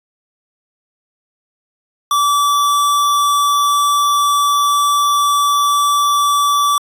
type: tone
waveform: square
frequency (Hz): 1157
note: D6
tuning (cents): -26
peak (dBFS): -12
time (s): 2.11-6.78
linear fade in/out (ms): 2
effects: resampled to 32000 Hz